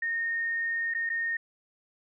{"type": "tone with dropouts", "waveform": "sine", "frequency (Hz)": 1842, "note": "A#6", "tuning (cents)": -21, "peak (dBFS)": -27, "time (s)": [0.02, 1.37], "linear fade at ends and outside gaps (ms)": 5, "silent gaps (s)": [[0.939, 0.947], [1.093, 1.099]], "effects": []}